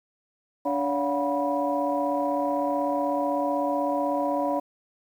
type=tone cluster; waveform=sine; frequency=290.5 / 569 / 697 / 733 / 976 Hz; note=D4 / C#5 / F5 / F#5 / B5; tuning=-19 / +45 / -4 / -16 / -21 cents; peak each=-28 / -27 / -32 / -32 / -29 dBFS; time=0.65-4.6 s; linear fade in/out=10 ms; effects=tanh soft clip ceiling -12 dBFS + 9-bit